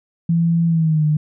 sine tone with pitch glide, 167.6 to 151.92 Hz, E3 to D#3, +29 to -41 cents, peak -13 dBFS, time 0.29-1.17 s, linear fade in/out 5 ms, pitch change -170 cents, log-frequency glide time 0.67-1.05 s, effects none

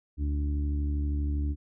harmonic tone, 72.6 Hz, D2, 19 cents flat, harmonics 1 / 2 / 3 / 4 / 5, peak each -26 / -42 / -45 / -37 / -51 dBFS, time 0.17-1.56 s, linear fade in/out 50 ms, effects none

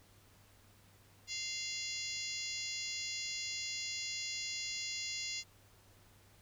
harmonic tone with a mistuned harmonic, 695 Hz, F5, 9 cents flat, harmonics 3 / 4 / 5 / 6 / 7 / 8 / 9 / 10, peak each -46 / -47 / -48 / -46 / -44 / -49 / -50 / -45 dBFS, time 1.27-5.44 s, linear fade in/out 50 ms, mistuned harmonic 5, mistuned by -45 cents, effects added 99 Hz sine -65 dBFS peak until 6.41 s + pink hiss -65 dBFS RMS until 6.41 s

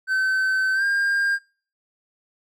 triangle tone with pitch glide, 1533 to 1605.5 Hz, G6 to G6, -39 to +41 cents, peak -17 dBFS, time 0.07-1.39 s, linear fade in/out 50 ms, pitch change +80 cents, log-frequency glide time 0.74-0.84 s, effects noise-tail reverb RT60 0.5 s tail -25 dB re dry

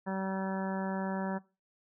harmonic tone, 191.5 Hz, G3, 40 cents flat, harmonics 1 / 2 / 3 / 4 / 5 / 6 / 7 / 8 / 9, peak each -34 / -42 / -40 / -42 / -40 / -53 / -48 / -49 / -45 dBFS, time 0.06-1.39 s, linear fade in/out 20 ms, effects noise-tail reverb RT60 0.3 s tail -20 dB re dry

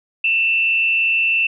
sine tone with frequency modulation, 2677 Hz, E7, 26 cents sharp, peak -14 dBFS, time 0.24-1.47 s, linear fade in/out 5 ms, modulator 183 Hz, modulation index 0.35, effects none

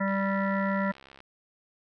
harmonic tone, 195.6 Hz, G3, 4 cents flat, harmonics 1 / 3 / 5 / 7 / 9 / 10, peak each -27 / -32 / -34 / -35 / -37 / -37 dBFS, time 0-0.92 s, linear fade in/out 10 ms
click train, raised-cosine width 0.3 ms, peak -33 dBFS, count 77, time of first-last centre 0.08-1.204 s, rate 67.6 Hz
effects none

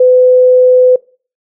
sine tone, 505 Hz, B4, 39 cents sharp, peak -3 dBFS, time 0-0.96 s, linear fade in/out 5 ms, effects noise-tail reverb RT60 0.4 s tail -23 dB re dry

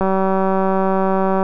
click train, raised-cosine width 1 ms, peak -5 dBFS, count 272, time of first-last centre 0.01-1.429 s, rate 191 Hz, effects none

